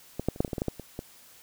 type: clicks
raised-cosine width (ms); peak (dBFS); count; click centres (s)
2; -17 / -11 / -29 / -10 / -15 / -30 / -17 / -18 / -14 / -14 / -25 / -20; 12; 0.196 / 0.286 / 0.361 / 0.405 / 0.448 / 0.479 / 0.532 / 0.582 / 0.619 / 0.683 / 0.797 / 0.991
effects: white hiss -54 dBFS RMS until 1.42 s